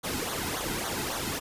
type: noise with flanger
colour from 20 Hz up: pink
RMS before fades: -32 dBFS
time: 0.03-1.4 s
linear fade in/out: 20 ms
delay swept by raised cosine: 0.38 to 1.78 ms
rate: 3.6 Hz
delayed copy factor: -0.7
effects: resampled to 32000 Hz